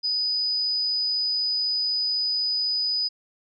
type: tone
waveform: sine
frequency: 4978 Hz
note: D#8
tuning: in tune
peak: -22 dBFS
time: 0.03-3.09 s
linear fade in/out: 20 ms
effects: none